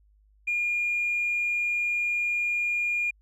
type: tone with tanh clipping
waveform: triangle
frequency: 2420 Hz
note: D#7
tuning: 49 cents flat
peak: -24 dBFS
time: 0.47-3.11 s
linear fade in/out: 10 ms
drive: 4 dB
effects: added 51 Hz sine -58 dBFS peak until 3.21 s